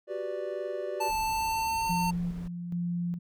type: chord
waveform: triangle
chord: G major seventh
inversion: third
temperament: equal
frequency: 370 / 392 / 493.9 / 587.3 Hz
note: F#4 / G4 / B4 / D5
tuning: 0 / 0 / 0 / 0 cents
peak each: -36 / -36 / -38 / -33 dBFS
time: 0.07-1.12 s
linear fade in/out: 50 ms
type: tone with pitch glide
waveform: square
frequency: 880 to 903.7 Hz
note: A5 to A5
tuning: 0 to +46 cents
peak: -28 dBFS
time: 1-2.11 s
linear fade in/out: 10 ms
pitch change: +46 cents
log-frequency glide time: 1.14-1.86 s
type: noise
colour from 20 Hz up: brown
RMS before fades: -43 dBFS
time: 1.08-2.48 s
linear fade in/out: 5 ms
type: tone with tremolo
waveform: sine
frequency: 173.9 Hz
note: F3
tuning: 7 cents flat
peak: -28 dBFS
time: 1.89-3.19 s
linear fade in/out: 10 ms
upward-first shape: square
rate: 1.2 Hz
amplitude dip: 50%
effects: none